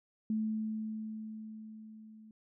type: tone with level ramp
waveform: sine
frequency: 217.8 Hz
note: A3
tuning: 17 cents flat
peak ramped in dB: -29 to -52 dBFS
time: 0.3-2.31 s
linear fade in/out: 2 ms
effects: none